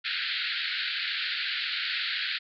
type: band-pass noise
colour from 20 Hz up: white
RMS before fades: -31 dBFS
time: 0.04-2.39 s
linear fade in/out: 20 ms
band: 1400 to 4500 Hz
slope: 96 dB/octave
effects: none